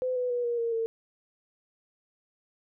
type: tone with pitch steps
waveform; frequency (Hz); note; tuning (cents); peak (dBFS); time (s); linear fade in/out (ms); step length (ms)
sine; 509 / 497.4 / 486 / 474.9 / 464.1 / 453.5; C5 / B4 / B4 / A#4 / A#4 / A#4; -48 / +12 / -28 / +32 / -8 / -48; -26; 0.02-0.86; 0; 140
effects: none